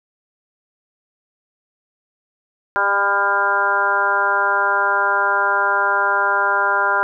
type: harmonic tone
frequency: 200 Hz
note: G3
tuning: 35 cents sharp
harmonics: 2 / 3 / 4 / 5 / 6 / 7 / 8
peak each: -28 / -26 / -24 / -20 / -28 / -18 / -24 dBFS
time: 2.76-7.03 s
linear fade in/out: 0 ms
effects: none